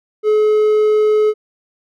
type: tone with hard clipping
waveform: triangle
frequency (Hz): 426.9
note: G#4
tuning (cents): +48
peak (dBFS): -11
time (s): 0.23-1.34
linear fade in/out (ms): 50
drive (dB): 6
effects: none